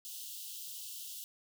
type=high-pass noise; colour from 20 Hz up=white; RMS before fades=-45 dBFS; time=0.05-1.24 s; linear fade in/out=0 ms; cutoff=2800 Hz; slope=96 dB/octave; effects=none